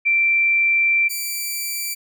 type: tone pair in turn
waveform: sine / 5% pulse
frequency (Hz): 2349 / 2334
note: D7 / D7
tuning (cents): 0 / -11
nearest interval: unison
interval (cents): 11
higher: first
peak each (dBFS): -14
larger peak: neither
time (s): 0.05-1.09 / 1.09-1.95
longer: first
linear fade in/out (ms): 20
effects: none